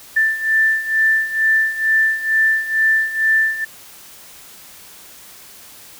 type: beating tone pair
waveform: sine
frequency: 1770 / 1772.2 Hz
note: A6 / A6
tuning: +10 / +12 cents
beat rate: 2.2 Hz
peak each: -19 / -15 dBFS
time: 0.16-3.65 s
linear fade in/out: 10 ms
effects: white hiss -41 dBFS RMS until 5.99 s